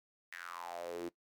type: tone with high-pass filter sweep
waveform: sawtooth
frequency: 86.6 Hz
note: F2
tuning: 14 cents flat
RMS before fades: -44 dBFS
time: 0.32-1.09 s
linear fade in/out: 5 ms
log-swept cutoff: 1900 to 310 Hz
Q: 6.2
effects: noise-tail reverb RT60 0.1 s tail -18 dB re dry